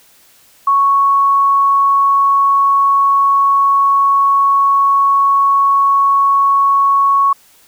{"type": "tone", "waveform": "sine", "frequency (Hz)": 1108.7, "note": "C#6", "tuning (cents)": 0, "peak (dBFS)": -8, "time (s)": [0.67, 7.33], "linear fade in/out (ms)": 5, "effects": ["white hiss -48 dBFS RMS until 7.67 s"]}